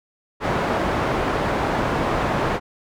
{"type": "low-pass noise", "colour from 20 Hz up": "white", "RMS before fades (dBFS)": -22, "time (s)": [0.4, 2.6], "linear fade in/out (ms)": 50, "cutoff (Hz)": 1000, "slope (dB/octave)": 12, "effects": []}